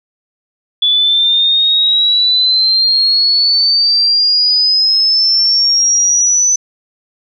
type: exponential sweep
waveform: sine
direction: up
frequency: 3439 to 6040 Hz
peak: -8 dBFS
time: 0.82-6.56 s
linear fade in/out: 5 ms
effects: none